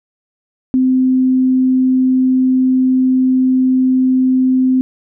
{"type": "tone", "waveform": "sine", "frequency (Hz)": 258.1, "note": "C4", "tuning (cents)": -23, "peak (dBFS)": -9, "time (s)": [0.74, 4.81], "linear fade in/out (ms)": 0, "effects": []}